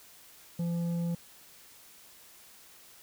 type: tone with tanh clipping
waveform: triangle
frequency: 170.6 Hz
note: F3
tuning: 40 cents flat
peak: -30 dBFS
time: 0.59-1.15 s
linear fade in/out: 5 ms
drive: 11 dB
effects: white hiss -55 dBFS RMS until 3.02 s